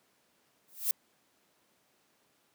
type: noise with exponential growth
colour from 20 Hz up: violet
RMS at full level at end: -25 dBFS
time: 0.68-0.91 s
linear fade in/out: 1 ms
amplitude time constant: 48 ms
effects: pink hiss -70 dBFS RMS until 2.54 s + high-pass 200 Hz 12 dB/octave